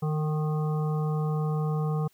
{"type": "harmonic tone with a mistuned harmonic", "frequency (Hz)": 154, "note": "D#3", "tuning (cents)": -17, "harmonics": [1, 3, 5, 7, 8], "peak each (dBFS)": [-25, -35, -39, -42, -43], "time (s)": [0.02, 2.08], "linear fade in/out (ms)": 10, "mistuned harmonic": 3, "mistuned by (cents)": -21, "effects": ["white hiss -65 dBFS RMS until 2.13 s"]}